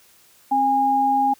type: tone pair together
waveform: sine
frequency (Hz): 267.2 / 818.5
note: C4 / G#5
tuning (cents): +36 / -25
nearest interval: octave + perfect fifth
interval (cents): 1939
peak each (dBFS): -25 / -16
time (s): 0.51-1.34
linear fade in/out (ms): 10
effects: white hiss -54 dBFS RMS until 1.39 s + high-pass 60 Hz 12 dB/octave